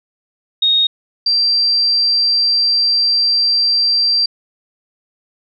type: tone pair in turn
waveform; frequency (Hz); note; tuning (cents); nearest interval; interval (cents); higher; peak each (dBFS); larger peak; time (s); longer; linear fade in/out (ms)
sine; 3729 / 4710; A#7 / D8; 0 / +4; major third; 404; second; -10 / -11; first; 0.62-0.87 / 1.26-4.26; second; 5
effects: none